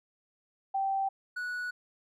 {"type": "tone pair in turn", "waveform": ["sine", "triangle"], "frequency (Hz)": [779, 1470.6], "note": ["G5", "F#6"], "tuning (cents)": [-11, -11], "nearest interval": "major seventh", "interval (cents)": 1100, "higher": "second", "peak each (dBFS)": [-27, -31], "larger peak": "first", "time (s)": [[0.74, 1.09], [1.36, 1.71]], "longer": "neither", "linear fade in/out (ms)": 10, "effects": []}